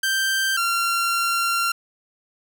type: tone pair in turn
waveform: sawtooth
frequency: 1568 / 1375.2 Hz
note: G6 / F6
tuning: 0 / -27 cents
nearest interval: major second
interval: 227 cents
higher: first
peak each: -16 dBFS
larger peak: neither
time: 0.03-0.57 / 0.57-1.72 s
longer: second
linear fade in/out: 5 ms
effects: none